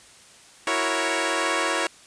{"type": "chord", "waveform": "10% pulse", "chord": "F# dominant seventh", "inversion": "third", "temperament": "equal", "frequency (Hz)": [329.6, 370, 466.2, 554.4], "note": ["E4", "F#4", "A#4", "C#5"], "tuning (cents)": [0, 0, 0, 0], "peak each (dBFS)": [-19, -22, -21, -18], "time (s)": [0.67, 1.87], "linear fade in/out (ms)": 2, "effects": ["white hiss -50 dBFS RMS until 2.06 s", "resampled to 22050 Hz"]}